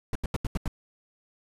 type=noise bursts; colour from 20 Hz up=brown; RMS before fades=-27 dBFS; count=6; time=0.13-0.679 s; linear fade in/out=2 ms; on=24 ms; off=81 ms; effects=resampled to 32000 Hz